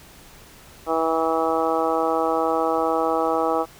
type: harmonic tone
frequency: 162.2 Hz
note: E3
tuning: 28 cents flat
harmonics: 2 / 3 / 4 / 5 / 6 / 7 / 8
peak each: -27 / -24 / -26 / -25 / -32 / -28 / -29 dBFS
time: 0.86-3.66 s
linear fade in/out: 50 ms
effects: pink hiss -47 dBFS RMS until 3.79 s